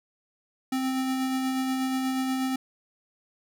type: tone with tremolo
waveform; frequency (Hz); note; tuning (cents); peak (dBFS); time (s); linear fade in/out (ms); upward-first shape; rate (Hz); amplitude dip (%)
square; 261.6; C4; 0; -25; 0.72-2.56; 5; sine; 8.3; 25
effects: none